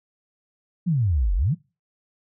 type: exponential two-way sweep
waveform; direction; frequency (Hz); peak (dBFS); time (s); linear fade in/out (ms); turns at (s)
sine; down then up; 188.8 to 42 to 188.8; -18; 0.86-1.55; 20; 1.35
effects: noise-tail reverb RT60 0.3 s tail -24 dB re dry